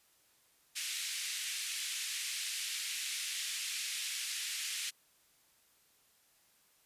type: band-pass noise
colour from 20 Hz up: pink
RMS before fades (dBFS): -39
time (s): 0.75-4.91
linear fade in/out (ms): 20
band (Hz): 2200 to 11000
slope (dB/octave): 24
effects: white hiss -69 dBFS RMS until 6.85 s + resampled to 32000 Hz